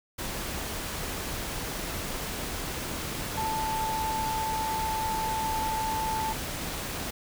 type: tone in noise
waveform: sine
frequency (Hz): 880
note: A5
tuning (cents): 0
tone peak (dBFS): -28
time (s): 3.37-6.33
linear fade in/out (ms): 10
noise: pink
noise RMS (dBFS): -34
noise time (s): 0.18-7.11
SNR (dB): +3
effects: none